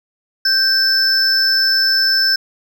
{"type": "tone pair together", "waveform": "triangle", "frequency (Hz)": [1568, 5274], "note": ["G6", "E8"], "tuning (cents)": [0, 0], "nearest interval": "octave + major sixth", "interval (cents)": 2100, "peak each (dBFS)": [-15, -12], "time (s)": [0.45, 2.36], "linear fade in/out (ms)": 5, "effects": []}